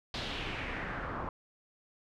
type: noise with low-pass filter sweep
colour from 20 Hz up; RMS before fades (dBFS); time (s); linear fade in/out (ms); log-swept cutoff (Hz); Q
pink; -38; 0.14-1.29; 2; 4100 to 1100; 2.6
effects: none